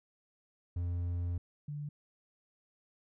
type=tone pair in turn; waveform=triangle / sine; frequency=87.31 / 146.84 Hz; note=F2 / D3; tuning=0 / 0 cents; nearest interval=major sixth; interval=900 cents; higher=second; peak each=-30 / -37 dBFS; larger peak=first; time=0.76-1.38 / 1.68-1.89 s; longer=first; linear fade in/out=5 ms; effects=none